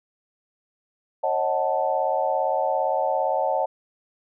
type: chord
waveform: sine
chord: D# half-diminished seventh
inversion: third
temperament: equal with one note detuned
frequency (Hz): 544.8 / 622.3 / 740 / 880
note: C#5 / D#5 / F#5 / A5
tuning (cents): -30 / 0 / 0 / 0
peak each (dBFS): -26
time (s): 1.23-3.66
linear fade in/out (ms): 10
effects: none